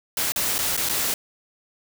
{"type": "noise with dropouts", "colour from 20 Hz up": "white", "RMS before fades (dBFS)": -24, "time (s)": [0.17, 1.14], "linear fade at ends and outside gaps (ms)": 2, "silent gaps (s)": [[0.321, 0.36], [0.582, 0.588], [0.767, 0.775], [0.889, 0.895]], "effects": []}